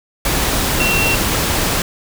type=tone in noise; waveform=sine; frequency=2724 Hz; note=F7; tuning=44 cents flat; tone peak=-16 dBFS; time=0.8-1.15 s; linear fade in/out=2 ms; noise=pink; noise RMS=-17 dBFS; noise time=0.25-1.82 s; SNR=-2 dB; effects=none